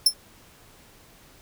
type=tone with exponential decay; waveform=sawtooth; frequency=5340 Hz; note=E8; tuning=22 cents sharp; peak=-8 dBFS; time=0.06-0.14 s; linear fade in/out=5 ms; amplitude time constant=17 ms; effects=pink hiss -53 dBFS RMS until 1.41 s